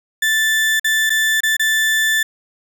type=tone with dropouts; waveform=35% pulse; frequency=1760 Hz; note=A6; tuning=in tune; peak=-12 dBFS; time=0.22-2.23 s; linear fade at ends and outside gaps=5 ms; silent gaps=0.797-0.844 / 1.096-1.102 / 1.406-1.433 / 1.568-1.595 s; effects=none